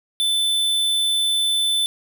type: tone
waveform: square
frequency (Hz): 3520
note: A7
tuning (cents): 0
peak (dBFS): -18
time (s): 0.2-1.86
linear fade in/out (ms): 0
effects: none